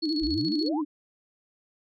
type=tone with vibrato; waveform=sine; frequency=309 Hz; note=D#4; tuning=12 cents flat; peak=-25 dBFS; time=0.02-0.85 s; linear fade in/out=20 ms; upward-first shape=sine; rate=12 Hz; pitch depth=98 cents each way
type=tone with tremolo; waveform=sine; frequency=4366 Hz; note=C#8; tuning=27 cents flat; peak=-29 dBFS; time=0.02-0.69 s; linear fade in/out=10 ms; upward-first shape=square; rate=14 Hz; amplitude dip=65%
type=exponential sweep; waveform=sine; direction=up; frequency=42.28 to 1100 Hz; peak=-32 dBFS; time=0.21-0.82 s; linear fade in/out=20 ms
effects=none